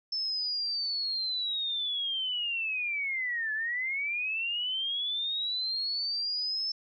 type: linear two-way sweep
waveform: sine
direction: down then up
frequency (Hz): 5300 to 1709 to 5300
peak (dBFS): -29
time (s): 0.12-6.72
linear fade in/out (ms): 5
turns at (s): 3.53
effects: none